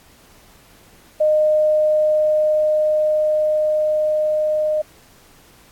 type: tone with level ramp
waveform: sine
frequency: 613 Hz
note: D#5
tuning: 26 cents flat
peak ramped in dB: -12 to -16 dBFS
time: 1.2-4.82 s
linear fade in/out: 10 ms
effects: pink hiss -50 dBFS RMS until 5.71 s + AAC 64 kbps